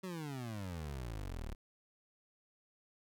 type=exponential sweep; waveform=25% pulse; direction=down; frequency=192.7 to 34 Hz; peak=-37 dBFS; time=0.03-1.55 s; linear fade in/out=10 ms; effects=none